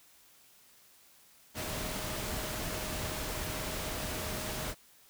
sine tone in noise, 622.3 Hz, D#5, in tune, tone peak -46 dBFS, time 1.54-4.75 s, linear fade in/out 50 ms, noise pink, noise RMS -37 dBFS, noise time 1.54-4.75 s, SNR -12 dB, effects white hiss -61 dBFS RMS until 5.09 s

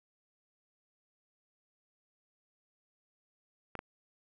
clicks, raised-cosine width 0.5 ms, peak -24 dBFS, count 2, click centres 3.753 / 3.791 s, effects none

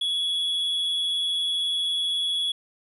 triangle tone with amplitude modulation, 3371 Hz, G#7, 25 cents sharp, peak -20 dBFS, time 0.01-2.52 s, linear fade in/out 5 ms, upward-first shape sine, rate 172 Hz, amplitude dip 35%, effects resampled to 32000 Hz + 10-bit

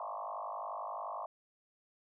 sine tone with frequency modulation, 880 Hz, A5, in tune, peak -38 dBFS, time 0-1.26 s, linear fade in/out 2 ms, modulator 51.4 Hz, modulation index 5.1, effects none

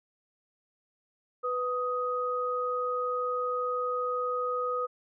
sine tone pair together, 496.5 / 1251 Hz, B4 / D#6, +9 / +9 cents, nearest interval octave + major third, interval 1600 cents, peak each -31 / -30 dBFS, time 1.43-4.87 s, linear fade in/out 20 ms, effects none

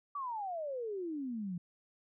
sine exponential sweep, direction down, 1174.7 to 168.9 Hz, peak -36 dBFS, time 0.15-1.58 s, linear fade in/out 5 ms, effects none

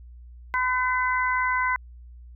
harmonic tone, 506 Hz, B4, 42 cents sharp, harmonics 2 / 3 / 4, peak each -24 / -27 / -27 dBFS, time 0.54-1.76 s, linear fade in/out 0 ms, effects added 60 Hz sine -42 dBFS peak until 2.35 s

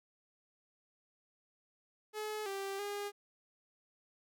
sawtooth tone with pitch steps, 427.2 / 392.2 / 407.8 Hz, G#4 / G4 / G#4, +49 / +1 / -32 cents, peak -34 dBFS, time 2.13-3.12 s, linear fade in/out 50 ms, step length 330 ms, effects none

